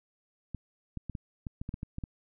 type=clicks; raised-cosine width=5 ms; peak=-24 dBFS; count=11; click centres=0.547 / 0.973 / 1.097 / 1.152 / 1.468 / 1.615 / 1.691 / 1.741 / 1.831 / 1.984 / 2.038 s; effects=none